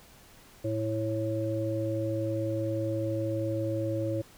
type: harmonic tone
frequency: 110 Hz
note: A2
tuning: in tune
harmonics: 1 / 3 / 5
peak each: -32 / -32 / -32 dBFS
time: 0.64-4.22 s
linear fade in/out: 10 ms
effects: pink hiss -55 dBFS RMS until 4.37 s